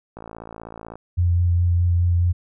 click train, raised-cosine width 1 ms, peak -22 dBFS, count 45, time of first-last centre 0.17-0.956 s, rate 56 Hz
sine tone with vibrato, 87.31 Hz, F2, in tune, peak -15 dBFS, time 1.17-2.33 s, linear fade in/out 20 ms, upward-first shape sine, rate 4.8 Hz, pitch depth 16 cents each way
effects none

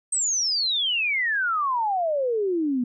sine exponential sweep, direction down, 8372 to 237.2 Hz, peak -21 dBFS, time 0.12-2.84 s, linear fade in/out 5 ms, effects none

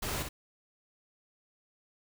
pink noise with echo, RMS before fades -35 dBFS, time 0.02-0.23 s, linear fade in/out 10 ms, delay 60 ms, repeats 1, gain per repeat -5 dB, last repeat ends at 0.29 s, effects none

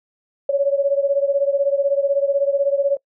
sine beating tone pair, 554.4 / 570.4 Hz, C#5 / C#5, 0 / +49 cents, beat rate 16 Hz, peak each -17 / -20 dBFS, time 0.49-2.97 s, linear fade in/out 5 ms, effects noise-tail reverb RT60 0.1 s tail -25 dB re dry

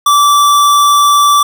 square tone, 1162 Hz, D6, 19 cents flat, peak -6 dBFS, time 0.06-1.43 s, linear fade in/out 5 ms, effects none

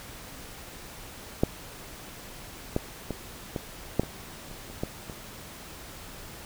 clicks, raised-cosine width 2 ms, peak -7 / -11 / -17 / -16 / -8 / -22 / -29 / -29 / -15 / -25 dBFS, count 10, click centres 1.435 / 2.764 / 3.107 / 3.562 / 3.996 / 4.034 / 4.513 / 4.7 / 4.835 / 5.098 s, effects pink hiss -44 dBFS RMS until 6.45 s

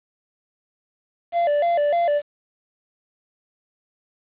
triangle tone with vibrato, 634 Hz, D#5, 32 cents sharp, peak -15 dBFS, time 1.32-2.22 s, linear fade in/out 50 ms, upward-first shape square, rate 3.3 Hz, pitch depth 140 cents each way, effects resampled to 8000 Hz + 8-bit

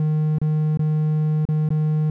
triangle tone with dropouts, 153.9 Hz, D#3, 19 cents flat, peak -15 dBFS, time 0-2.1 s, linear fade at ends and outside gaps 2 ms, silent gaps 0.385-0.415 / 0.773-0.793 / 1.453-1.488 / 1.689-1.704 s, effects none

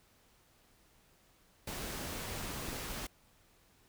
pink noise, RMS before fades -41 dBFS, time 1.67-3.07 s, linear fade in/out 5 ms
clicks, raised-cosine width 2 ms, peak -30 dBFS, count 2, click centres 2.687 / 2.73 s
effects pink hiss -67 dBFS RMS until 3.88 s

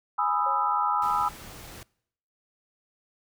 sine chord, E major seventh, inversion first, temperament equal with one note detuned, 830.6 / 987.8 / 1244.5 / 1323.9 Hz, G#5 / B5 / D#6 / E6, 0 / 0 / 0 / +7 cents, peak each -28 dBFS, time 0.18-1.29 s, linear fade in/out 10 ms
sine tone with exponential decay, 546 Hz, C#5, 26 cents flat, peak -34 dBFS, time 0.46-1.02 s, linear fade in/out 5 ms, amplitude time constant 120 ms
pink noise, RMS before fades -44 dBFS, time 1.02-1.83 s, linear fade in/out 2 ms
effects noise-tail reverb RT60 0.7 s tail -24 dB re dry

